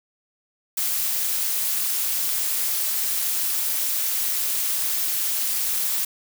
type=noise with amplitude modulation; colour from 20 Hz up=blue; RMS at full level=-21 dBFS; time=0.77-6.05 s; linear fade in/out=5 ms; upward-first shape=sine; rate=275 Hz; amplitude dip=65%; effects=none